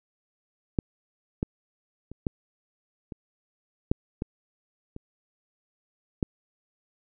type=clicks; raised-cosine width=3 ms; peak=-10 / -13 / -27 / -13 / -24 / -8 / -16 / -25 / -11 dBFS; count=9; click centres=0.788 / 1.429 / 2.116 / 2.268 / 3.122 / 3.915 / 4.221 / 4.964 / 6.228 s; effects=none